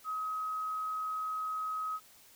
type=tone; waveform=sine; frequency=1269 Hz; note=D#6; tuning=34 cents sharp; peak=-33 dBFS; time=0.04-2 s; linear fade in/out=50 ms; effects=white hiss -59 dBFS RMS until 2.35 s